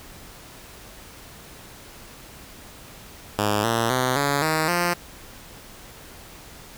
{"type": "tone with pitch steps", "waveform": "5% pulse", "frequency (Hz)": [103.9, 115.28, 127.92, 141.93, 157.48, 174.74], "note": ["G#2", "A#2", "C3", "C#3", "D#3", "F3"], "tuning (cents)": [1, -19, -39, 41, 21, 1], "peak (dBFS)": -9, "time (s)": [3.38, 4.94], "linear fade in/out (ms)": 10, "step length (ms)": 260, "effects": ["pink hiss -44 dBFS RMS until 6.77 s"]}